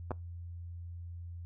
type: clicks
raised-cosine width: 1 ms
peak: -22 dBFS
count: 2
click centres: 0.108 / 0.116 s
effects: noise-tail reverb RT60 0.2 s tail -22 dB re dry + added 86 Hz sine -41 dBFS peak until 1.45 s